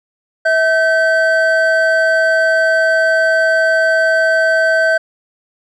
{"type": "tone pair together", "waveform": "triangle", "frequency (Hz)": [648.3, 1542], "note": ["E5", "G6"], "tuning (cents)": [-29, -29], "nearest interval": "octave + minor third", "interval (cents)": 1500, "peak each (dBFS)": -11, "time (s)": [0.45, 4.98], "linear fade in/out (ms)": 10, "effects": ["resampled to 24000 Hz"]}